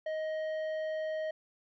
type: tone with tanh clipping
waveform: sine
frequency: 627 Hz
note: D#5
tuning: 13 cents sharp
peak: -34 dBFS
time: 0.06-1.31 s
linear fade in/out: 5 ms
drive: 9 dB
effects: none